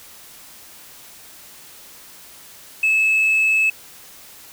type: tone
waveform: sine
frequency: 2602 Hz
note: E7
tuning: 23 cents flat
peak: -12 dBFS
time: 2.83-3.7 s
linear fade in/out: 5 ms
effects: tanh soft clip ceiling -12 dBFS + white hiss -43 dBFS RMS until 4.52 s